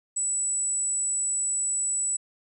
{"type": "tone", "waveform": "sine", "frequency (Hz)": 7910, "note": "B8", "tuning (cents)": 2, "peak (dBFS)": -24, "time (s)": [0.16, 2.17], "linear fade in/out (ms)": 10, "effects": []}